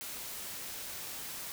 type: noise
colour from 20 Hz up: white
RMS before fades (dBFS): -42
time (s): 0.01-1.52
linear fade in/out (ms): 0
effects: none